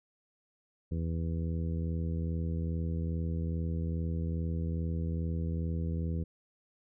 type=harmonic tone; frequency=82.41 Hz; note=E2; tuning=in tune; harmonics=1 / 2 / 3 / 4 / 5 / 6; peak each=-32 / -35 / -43 / -46 / -48 / -48 dBFS; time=0.91-6.24 s; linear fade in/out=10 ms; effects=none